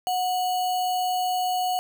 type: tone with sample-and-hold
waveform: sine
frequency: 733 Hz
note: F#5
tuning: 16 cents flat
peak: -22 dBFS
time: 0.07-1.79 s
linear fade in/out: 0 ms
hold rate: 3675 Hz
effects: none